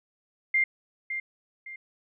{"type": "tone with echo", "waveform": "sine", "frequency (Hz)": 2100, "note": "C7", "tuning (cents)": 6, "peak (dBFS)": -20, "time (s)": [0.54, 0.64], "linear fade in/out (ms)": 5, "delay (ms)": 560, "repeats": 2, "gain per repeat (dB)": -9, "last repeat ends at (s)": 1.76, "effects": []}